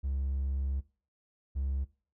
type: tone pair in turn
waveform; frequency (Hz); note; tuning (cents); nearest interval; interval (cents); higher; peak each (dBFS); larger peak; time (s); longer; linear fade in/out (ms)
triangle; 68 / 68; C#2 / C#2; -33 / -33; unison; 0; neither; -27; neither; 0.03-0.81 / 1.55-1.85; first; 20
effects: noise-tail reverb RT60 0.4 s tail -20 dB re dry + tanh soft clip ceiling -23 dBFS